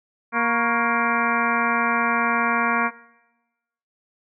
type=harmonic tone with a mistuned harmonic; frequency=234.8 Hz; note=A#3; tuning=13 cents sharp; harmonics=1 / 2 / 3 / 4 / 5 / 6 / 7 / 8 / 9 / 10; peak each=-27 / -31 / -29 / -28 / -24 / -25 / -28 / -33 / -32 / -30 dBFS; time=0.32-2.91 s; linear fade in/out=50 ms; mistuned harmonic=5; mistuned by=-88 cents; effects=noise-tail reverb RT60 1.0 s tail -19 dB re dry